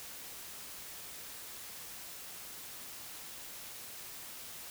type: silence
effects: white hiss -47 dBFS RMS until 4.7 s